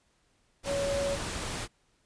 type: tone in noise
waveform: sine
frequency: 560 Hz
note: C#5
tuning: 18 cents sharp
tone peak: -28 dBFS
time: 0.65-1.18 s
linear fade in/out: 50 ms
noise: pink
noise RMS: -35 dBFS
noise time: 0.63-1.68 s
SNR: +4 dB
effects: pink hiss -70 dBFS RMS until 2.05 s + resampled to 22050 Hz